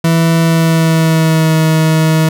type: tone with pitch glide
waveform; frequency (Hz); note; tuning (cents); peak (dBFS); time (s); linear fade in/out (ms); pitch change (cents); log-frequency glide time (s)
40% pulse; 164.81 to 158.74; E3 to D#3; 0 to +35; -7; 0.04-2.29; 5; -65; 0.41-1.56
effects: none